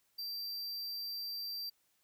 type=tone; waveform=square; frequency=4699 Hz; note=D8; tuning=in tune; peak=-39 dBFS; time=0.18-1.7 s; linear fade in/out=10 ms; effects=white hiss -75 dBFS RMS until 2.03 s